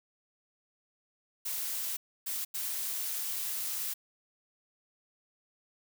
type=noise bursts at uneven times; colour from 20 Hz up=blue; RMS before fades=-35 dBFS; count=3; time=1.45-1.97 / 2.26-2.45 / 2.54-3.94 s; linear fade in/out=10 ms; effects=none